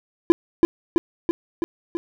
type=tone with echo; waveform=triangle; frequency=338.2 Hz; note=E4; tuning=44 cents sharp; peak=-5 dBFS; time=0.3-0.32 s; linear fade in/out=0 ms; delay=330 ms; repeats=5; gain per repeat=-3 dB; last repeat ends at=1.97 s; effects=none